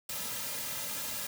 white noise with comb filter, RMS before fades -37 dBFS, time 0.09-1.27 s, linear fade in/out 5 ms, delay 2.7 ms, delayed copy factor -0.7, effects none

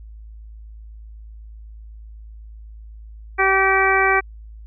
harmonic tone, 385.5 Hz, G4, 29 cents flat, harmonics 1 / 2 / 3 / 4 / 5 / 6, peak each -21 / -21 / -21 / -21 / -21 / -21 dBFS, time 3.38-4.21 s, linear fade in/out 20 ms, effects added 54 Hz sine -36 dBFS peak until 4.66 s

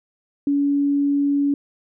sine tone, 283.7 Hz, C#4, 40 cents sharp, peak -16 dBFS, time 0.47-1.54 s, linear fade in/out 2 ms, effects none

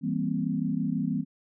sine chord, C dominant seventh, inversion first, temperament just, 163.52 / 196.22 / 235.5 / 261.6 Hz, E3 / G3 / Bb3 / C4, -14 / +2 / +18 / 0 cents, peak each -31 dBFS, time 0.01-1.25 s, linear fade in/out 50 ms, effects none

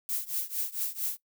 violet noise with tremolo, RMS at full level -29 dBFS, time 0.09-1.17 s, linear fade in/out 0 ms, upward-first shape triangle, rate 4.4 Hz, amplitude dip 95%, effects noise-tail reverb RT60 0.1 s tail -18 dB re dry

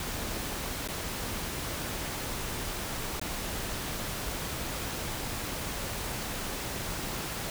pink noise with dropouts, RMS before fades -35 dBFS, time 0-7.5 s, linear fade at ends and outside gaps 1 ms, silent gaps 0.876-0.886 / 3.197-3.214 s, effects none

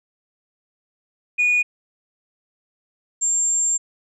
sine tone pair in turn, 2456 / 7381 Hz, D#7 / A#8, -23 / -18 cents, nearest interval octave + perfect fifth, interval 1905 cents, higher second, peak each -13 / -16 dBFS, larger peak first, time 1.38-1.63 / 3.21-3.78 s, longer second, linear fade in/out 20 ms, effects tanh soft clip ceiling -13 dBFS

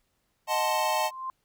square chord, D# diminished seventh, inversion none, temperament equal, 622.3 / 740 / 880 / 1046.5 Hz, D#5 / F#5 / A5 / C6, 0 / 0 / 0 / 0 cents, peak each -31 / -33 / -28 / -32 dBFS, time 0.47-1.11 s, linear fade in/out 50 ms
sine tone with exponential growth, 1046.5 Hz, C6, in tune, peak -29 dBFS, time 0.65-1.3 s, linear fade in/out 1 ms, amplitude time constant 140 ms
effects pink hiss -74 dBFS RMS until 1.44 s

